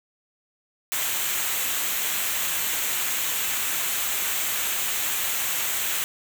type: noise with comb filter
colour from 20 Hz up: white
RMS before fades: -26 dBFS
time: 0.92-6.04 s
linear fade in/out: 0 ms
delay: 0.2 ms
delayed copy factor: -0.55
effects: none